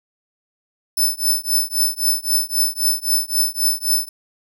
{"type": "tone with tremolo", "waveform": "5% pulse", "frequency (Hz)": 5274, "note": "E8", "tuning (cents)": 0, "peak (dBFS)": -7, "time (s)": [0.97, 4.09], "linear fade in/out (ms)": 5, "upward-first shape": "triangle", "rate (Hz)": 3.8, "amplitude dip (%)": 100, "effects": []}